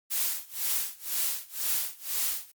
blue noise with tremolo, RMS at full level -27 dBFS, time 0.1-2.52 s, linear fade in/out 20 ms, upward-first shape sine, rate 2 Hz, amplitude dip 95%, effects Opus 48 kbps

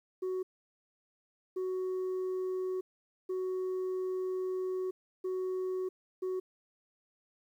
sine tone bursts at uneven times, 371.8 Hz, F#4, 8 cents sharp, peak -29 dBFS, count 5, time 0.22-0.43 / 1.56-2.81 / 3.29-4.91 / 5.24-5.89 / 6.22-6.4 s, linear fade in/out 10 ms, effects tanh soft clip ceiling -31 dBFS + 11-bit

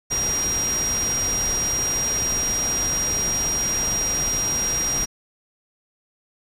sine tone in noise, 5700 Hz, F8, 34 cents sharp, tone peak -21 dBFS, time 0.1-5.06 s, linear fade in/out 20 ms, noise pink, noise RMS -29 dBFS, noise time 0.1-5.06 s, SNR +5 dB, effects resampled to 32000 Hz

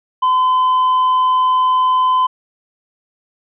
triangle tone, 1020 Hz, C6, 44 cents flat, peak -9 dBFS, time 0.22-2.27 s, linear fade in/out 10 ms, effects resampled to 8000 Hz

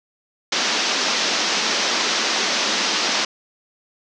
white band-pass noise, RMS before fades -21 dBFS, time 0.52-3.25 s, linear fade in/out 5 ms, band 190 to 6100 Hz, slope 48 dB/octave, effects none

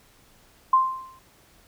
sine tone with exponential decay, 1046.5 Hz, C6, in tune, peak -12 dBFS, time 0.73-1.19 s, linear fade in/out 5 ms, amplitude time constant 100 ms, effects pink hiss -57 dBFS RMS until 1.67 s

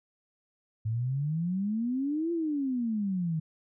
sine exponential two-way sweep, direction up then down, 106.9 to 344.8 to 154.7 Hz, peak -27 dBFS, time 0.85-3.4 s, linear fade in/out 10 ms, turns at 2.32 s, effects none

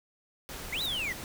pink noise, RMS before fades -41 dBFS, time 0.49-1.24 s, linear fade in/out 0 ms
blue noise with exponential growth, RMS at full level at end -38 dBFS, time 0.6-0.86 s, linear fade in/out 0 ms, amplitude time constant 55 ms
triangle linear two-way sweep, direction up then down, 1862 to 4022 to 1862 Hz, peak -29 dBFS, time 0.72-1.13 s, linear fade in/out 10 ms, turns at 0.82 s
effects none

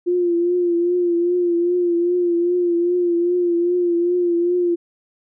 sine tone with vibrato, 349.2 Hz, F4, in tune, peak -15 dBFS, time 0.06-4.76 s, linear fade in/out 20 ms, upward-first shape triangle, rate 2.5 Hz, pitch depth 50 cents each way, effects none

